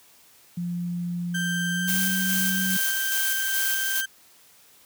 sine tone with pitch glide, 174.61 to 188.23 Hz, F3 to F#3, 0 to +30 cents, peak -26 dBFS, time 0.57-2.77 s, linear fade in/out 5 ms, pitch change +130 cents, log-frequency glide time 1.71-2.01 s
35% pulse tone, 1568 Hz, G6, in tune, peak -25 dBFS, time 1.34-4.06 s, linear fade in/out 10 ms
blue noise with tremolo, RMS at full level -26 dBFS, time 1.87-4.02 s, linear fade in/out 20 ms, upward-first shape square, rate 2.4 Hz, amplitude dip 30%
effects white hiss -55 dBFS RMS until 4.85 s + high-pass 80 Hz 12 dB/octave

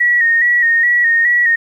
sine tone with vibrato, 1890 Hz, A#6, 23 cents sharp, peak -9 dBFS, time 0-1.56 s, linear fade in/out 10 ms, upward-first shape square, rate 2.4 Hz, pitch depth 38 cents each way, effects 8-bit

